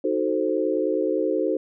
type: chord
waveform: sine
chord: D# diminished seventh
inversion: none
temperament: equal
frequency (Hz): 311.1 / 370 / 440 / 523.3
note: D#4 / F#4 / A4 / C5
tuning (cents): 0 / 0 / 0 / 0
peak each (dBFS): -26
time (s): 0.04-1.57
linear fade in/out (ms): 5
effects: none